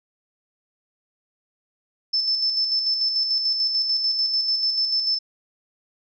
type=tone with tremolo; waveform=sine; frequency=5274 Hz; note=E8; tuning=in tune; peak=-18 dBFS; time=2.13-5.19 s; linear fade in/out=10 ms; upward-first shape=square; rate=6.8 Hz; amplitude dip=40%; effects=none